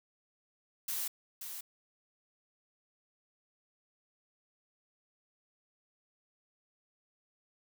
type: noise with echo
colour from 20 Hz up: blue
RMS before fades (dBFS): -36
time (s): 0.88-1.08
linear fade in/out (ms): 5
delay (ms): 530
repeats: 1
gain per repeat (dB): -7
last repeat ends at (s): 1.61
effects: none

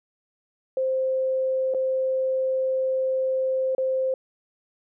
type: tone with dropouts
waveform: sine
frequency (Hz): 523.3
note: C5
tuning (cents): 0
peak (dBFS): -21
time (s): 0.77-4.14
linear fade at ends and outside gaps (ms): 2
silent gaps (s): 1.739-1.746 / 3.75-3.781
effects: none

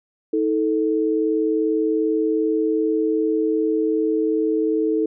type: tone pair together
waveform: sine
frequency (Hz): 318.5 / 438.7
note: D#4 / A4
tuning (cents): +41 / -5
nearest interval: tritone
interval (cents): 554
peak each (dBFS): -20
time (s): 0.33-5.06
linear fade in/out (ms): 5
effects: none

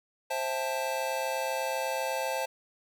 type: chord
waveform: square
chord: A minor seventh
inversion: first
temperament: just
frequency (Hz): 528 / 660 / 792 / 880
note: C5 / E5 / G5 / A5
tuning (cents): +16 / +2 / +18 / 0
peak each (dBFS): -34 / -37 / -40 / -35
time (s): 0.3-2.46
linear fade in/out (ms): 10
effects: none

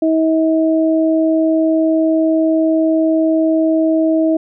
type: tone pair together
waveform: sine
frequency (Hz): 320 / 640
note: D#4 / D#5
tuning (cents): +49 / +49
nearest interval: octave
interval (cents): 1200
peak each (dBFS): -12 / -16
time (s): 0.02-4.37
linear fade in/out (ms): 5
effects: none

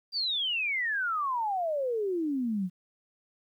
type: exponential sweep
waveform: sine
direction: down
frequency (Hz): 4800 to 174.61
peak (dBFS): -27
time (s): 0.12-2.7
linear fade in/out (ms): 50
effects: 11-bit

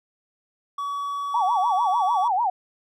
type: tone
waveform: triangle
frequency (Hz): 1134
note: C#6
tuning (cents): +39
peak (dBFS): -24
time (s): 0.78-2.28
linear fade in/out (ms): 5
type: tone with vibrato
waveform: sine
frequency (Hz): 840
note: G#5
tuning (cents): +19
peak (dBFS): -19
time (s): 1.34-2.5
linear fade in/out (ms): 5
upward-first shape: sine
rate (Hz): 6.7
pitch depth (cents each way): 250
effects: none

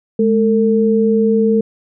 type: tone pair together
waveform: sine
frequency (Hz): 212.1 / 450.7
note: G#3 / A4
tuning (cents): +37 / +42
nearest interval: octave + minor second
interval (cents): 1305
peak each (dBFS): -13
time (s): 0.19-1.61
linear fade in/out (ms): 5
effects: none

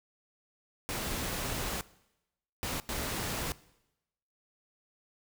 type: noise bursts at uneven times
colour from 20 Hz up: pink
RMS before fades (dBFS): -35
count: 3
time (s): 0.89-1.81 / 2.63-2.8 / 2.89-3.52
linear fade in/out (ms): 0
effects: noise-tail reverb RT60 0.9 s tail -20 dB re dry

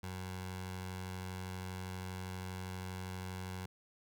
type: tone with notch filter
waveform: 15% pulse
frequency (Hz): 92.5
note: F#2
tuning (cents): 0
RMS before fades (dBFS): -43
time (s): 0.03-3.66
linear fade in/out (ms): 5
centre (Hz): 290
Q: 1.1
effects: none

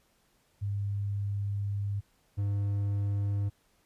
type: tone pair in turn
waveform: sine / triangle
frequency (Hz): 100.9 / 100.9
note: G#2 / G#2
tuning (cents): -49 / -49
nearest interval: unison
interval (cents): 0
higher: neither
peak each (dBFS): -29 / -25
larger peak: second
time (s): 0.61-2.01 / 2.37-3.5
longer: first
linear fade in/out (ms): 20
effects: pink hiss -69 dBFS RMS until 3.85 s + resampled to 32000 Hz

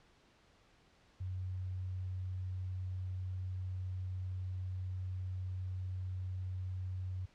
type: tone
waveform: sine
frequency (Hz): 92.5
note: F#2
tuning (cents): 0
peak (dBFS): -37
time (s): 1.2-7.26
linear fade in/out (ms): 10
effects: pink hiss -67 dBFS RMS until 7.34 s + low-pass 5000 Hz 12 dB/octave

